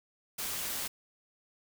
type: noise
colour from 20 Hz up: white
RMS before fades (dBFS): -36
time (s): 0.38-0.88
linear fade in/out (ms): 10
effects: none